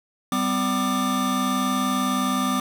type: tone cluster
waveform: square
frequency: 194.9 / 254.4 / 1191 Hz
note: G3 / C4 / D6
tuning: -10 / -48 / +24 cents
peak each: -28 / -25 / -26 dBFS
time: 0.32-2.6 s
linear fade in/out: 2 ms
effects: none